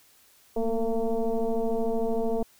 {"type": "tone with frequency modulation", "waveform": "sine", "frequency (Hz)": 222.4, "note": "A3", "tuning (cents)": 19, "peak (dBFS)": -23, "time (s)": [0.56, 2.43], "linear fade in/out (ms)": 5, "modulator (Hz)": 229, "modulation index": 1.9, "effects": ["white hiss -59 dBFS RMS until 2.59 s"]}